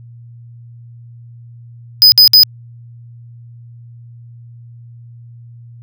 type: tone bursts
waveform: square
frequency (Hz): 5000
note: D#8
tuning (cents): +8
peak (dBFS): -3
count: 3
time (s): 2.02-2.434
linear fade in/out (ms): 0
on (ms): 100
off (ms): 57
effects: added 118 Hz sine -34 dBFS peak until 5.82 s